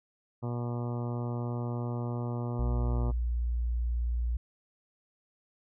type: harmonic tone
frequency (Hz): 120.2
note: B2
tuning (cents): -46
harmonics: 1 / 2 / 3 / 4 / 5 / 6 / 7 / 8 / 9 / 10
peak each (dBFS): -32 / -38 / -42 / -44 / -46 / -48 / -49 / -50 / -51 / -52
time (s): 0.42-3.12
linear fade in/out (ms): 20
type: tone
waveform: sine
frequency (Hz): 59.2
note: A#1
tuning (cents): +27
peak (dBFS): -27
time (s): 2.59-4.37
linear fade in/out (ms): 5
effects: none